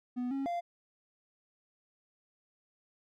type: tone with pitch steps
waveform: triangle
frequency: 247.3 / 273 / 693 Hz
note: B3 / C#4 / F5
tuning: +3 / -26 / -14 cents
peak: -30 dBFS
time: 0.16-0.61 s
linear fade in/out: 20 ms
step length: 150 ms
effects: none